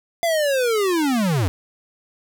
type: linear sweep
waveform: square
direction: down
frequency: 690 to 82.8 Hz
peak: -18 dBFS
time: 0.23-1.48 s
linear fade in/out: 0 ms
effects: none